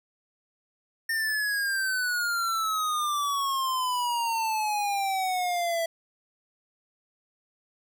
square exponential sweep, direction down, 1822 to 659.3 Hz, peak -26 dBFS, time 1.09-5.86 s, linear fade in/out 5 ms, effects none

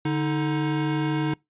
square tone pair together, 146.83 / 313.5 Hz, D3 / D#4, 0 / +13 cents, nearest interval octave + minor second, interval 1313 cents, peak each -26 dBFS, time 0.05-1.34 s, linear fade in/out 5 ms, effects noise-tail reverb RT60 0.2 s tail -25 dB re dry + resampled to 8000 Hz

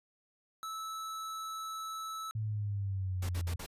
square tone, 1307 Hz, E6, 15 cents flat, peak -39 dBFS, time 0.63-2.31 s, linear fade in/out 0 ms
sine exponential sweep, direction down, 110 to 84.5 Hz, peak -32 dBFS, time 2.35-3.56 s, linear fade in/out 5 ms
pink noise bursts, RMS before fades -43 dBFS, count 4, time 3.22-3.663 s, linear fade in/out 5 ms, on 71 ms, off 53 ms
effects resampled to 32000 Hz

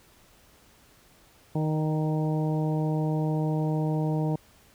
harmonic tone with a mistuned harmonic, 155.5 Hz, D#3, 1 cent flat, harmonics 1 / 2 / 3 / 4 / 5 / 6, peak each -25 / -31 / -35 / -37 / -39 / -41 dBFS, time 1.55-4.36 s, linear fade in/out 5 ms, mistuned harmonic 4, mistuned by -18 cents, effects pink hiss -58 dBFS RMS until 4.74 s

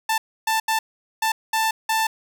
sawtooth tone bursts at uneven times, 886 Hz, A5, 12 cents sharp, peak -15 dBFS, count 6, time 0.09-0.18 / 0.47-0.6 / 0.68-0.79 / 1.22-1.32 / 1.53-1.71 / 1.89-2.07 s, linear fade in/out 5 ms, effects none

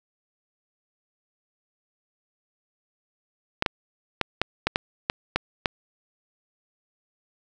clicks, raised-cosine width 0.3 ms, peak -5 dBFS, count 9, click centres 3.624 / 3.662 / 4.213 / 4.416 / 4.67 / 4.759 / 5.099 / 5.36 / 5.658 s, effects none

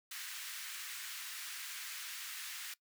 pink high-pass noise, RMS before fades -45 dBFS, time 0.11-2.74 s, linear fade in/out 5 ms, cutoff 1500 Hz, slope 24 dB/octave, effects noise-tail reverb RT60 0.1 s tail -20 dB re dry

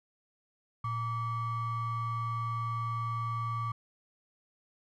triangle ring-modulated tone, 520 Hz, C5, 11 cents flat, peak -26 dBFS, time 0.84-3.72 s, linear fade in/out 5 ms, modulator 635 Hz, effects none

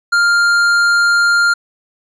sine tone with tanh clipping, 1400 Hz, F6, 4 cents sharp, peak -11 dBFS, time 0.12-1.54 s, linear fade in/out 10 ms, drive 12 dB, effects resampled to 22050 Hz

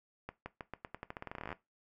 accelerating click train, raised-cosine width 0.5 ms, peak -26 dBFS, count 22, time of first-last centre 0.29-1.527 s, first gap 170 ms, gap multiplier 0.87, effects noise-tail reverb RT60 0.2 s tail -17 dB re dry

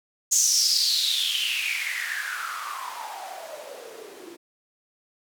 blue noise with band-pass filter sweep, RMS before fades -27 dBFS, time 0.31-4.37 s, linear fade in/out 20 ms, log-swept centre 6700 to 330 Hz, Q 8, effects none

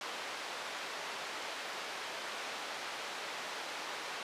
pink band-pass noise, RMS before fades -42 dBFS, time 0.01-4.23 s, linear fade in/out 2 ms, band 610 to 4600 Hz, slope 12 dB/octave, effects resampled to 32000 Hz

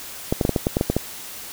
clicks, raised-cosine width 2 ms, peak -5 dBFS, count 10, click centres 0.325 / 0.412 / 0.451 / 0.493 / 0.562 / 0.669 / 0.769 / 0.811 / 0.9 / 0.966 s, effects white hiss -36 dBFS RMS until 1.52 s

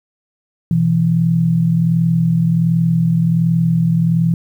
sine tone pair together, 125.2 / 166.54 Hz, B2 / E3, +24 / +18 cents, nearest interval perfect fourth, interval 494 cents, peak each -18 / -12 dBFS, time 0.71-4.34 s, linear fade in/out 2 ms, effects 8-bit

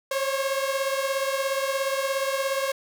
sawtooth beating tone pair, 537 / 554 Hz, C5 / C#5, +45 / -1 cents, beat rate 17 Hz, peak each -22 / -25 dBFS, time 0.11-2.72 s, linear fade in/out 5 ms, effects none

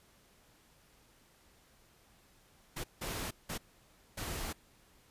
pink noise bursts at uneven times, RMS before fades -39 dBFS, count 4, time 2.76-2.84 / 3.01-3.31 / 3.49-3.58 / 4.17-4.53 s, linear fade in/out 10 ms, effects pink hiss -65 dBFS RMS until 5.1 s + resampled to 32000 Hz

